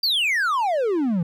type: exponential sweep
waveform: triangle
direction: down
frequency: 4800 to 160 Hz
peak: -17 dBFS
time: 0.03-1.23 s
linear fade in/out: 5 ms
effects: none